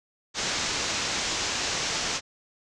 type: low-pass noise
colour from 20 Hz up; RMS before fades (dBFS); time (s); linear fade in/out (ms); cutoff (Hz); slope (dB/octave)
white; -29; 0.34-2.21; 50; 7000; 48
effects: none